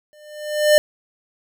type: tone with exponential growth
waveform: square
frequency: 600 Hz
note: D5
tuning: 37 cents sharp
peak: -8 dBFS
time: 0.13-0.78 s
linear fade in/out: 0 ms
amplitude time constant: 140 ms
effects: none